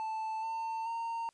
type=tone with pitch steps; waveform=triangle; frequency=880 / 899.5 / 919.5 Hz; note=A5 / A5 / A#5; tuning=0 / +38 / -24 cents; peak=-32 dBFS; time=0-1.29 s; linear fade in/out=0 ms; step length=430 ms; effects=white hiss -71 dBFS RMS until 1.33 s + resampled to 22050 Hz